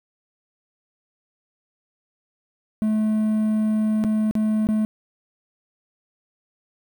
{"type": "tone with dropouts", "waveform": "triangle", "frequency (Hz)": 216, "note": "A3", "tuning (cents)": -32, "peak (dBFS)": -16, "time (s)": [2.82, 4.85], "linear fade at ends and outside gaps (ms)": 0, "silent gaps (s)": [[4.039, 4.047], [4.311, 4.353], [4.67, 4.688]], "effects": ["8-bit"]}